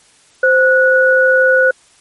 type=tone pair together; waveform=sine; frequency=520 / 1468 Hz; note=C5 / F#6; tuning=-11 / -14 cents; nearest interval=octave + tritone; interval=1797 cents; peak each=-10 dBFS; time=0.43-1.71 s; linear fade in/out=5 ms; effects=white hiss -49 dBFS RMS until 2 s + MP3 48 kbps